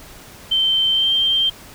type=tone with pitch glide; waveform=sine; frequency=3110 to 3155 Hz; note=G7 to G7; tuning=-14 to +10 cents; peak=-14 dBFS; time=0.51-1.5 s; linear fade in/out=10 ms; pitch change=+24 cents; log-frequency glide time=0.92-1.11 s; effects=pink hiss -41 dBFS RMS until 1.74 s